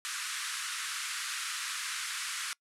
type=band-pass noise; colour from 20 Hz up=pink; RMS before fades=-37 dBFS; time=0.05-2.53 s; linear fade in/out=0 ms; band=1200 to 11000 Hz; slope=48 dB/octave; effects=noise-tail reverb RT60 0.1 s tail -25 dB re dry